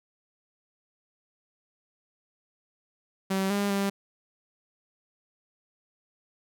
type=tone with pitch steps; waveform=sawtooth; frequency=192.1 / 201.8 / 198.1 Hz; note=G3 / G#3 / G3; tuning=-35 / -49 / +18 cents; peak=-21 dBFS; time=3.3-3.9 s; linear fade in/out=10 ms; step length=200 ms; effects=none